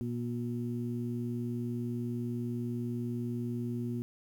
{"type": "harmonic tone", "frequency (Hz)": 120, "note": "B2", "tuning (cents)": -49, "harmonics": [1, 2, 3], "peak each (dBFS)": [-36, -35, -42], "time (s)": [0.01, 4.02], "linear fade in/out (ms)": 0, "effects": ["10-bit"]}